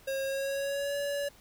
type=tone with pitch glide; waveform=square; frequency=540 to 569.5 Hz; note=C#5 to C#5; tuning=-45 to +47 cents; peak=-31 dBFS; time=0.07-1.29 s; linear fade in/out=10 ms; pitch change=+92 cents; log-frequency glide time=0.25-0.96 s; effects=pink hiss -58 dBFS RMS until 1.4 s